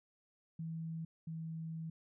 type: tone pair in turn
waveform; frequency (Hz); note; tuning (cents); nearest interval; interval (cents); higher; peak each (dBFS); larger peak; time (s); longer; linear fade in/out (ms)
sine; 162.8 / 161.93; E3 / E3; -21 / -31; unison; 10; first; -39 / -40; first; 0.59-1.05 / 1.27-1.9; second; 5
effects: none